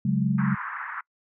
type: chord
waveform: sine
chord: C# suspended fourth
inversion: none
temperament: just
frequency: 138.59 / 184.79 / 207.9 Hz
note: C#3 / F#3 / G#3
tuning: 0 / -2 / +2 cents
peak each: -25 dBFS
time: 0.05-0.55 s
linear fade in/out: 5 ms
type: band-pass noise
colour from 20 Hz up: white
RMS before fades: -34 dBFS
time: 0.38-1.01 s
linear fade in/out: 5 ms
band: 980 to 1800 Hz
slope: 48 dB/octave
effects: noise-tail reverb RT60 0.1 s tail -26 dB re dry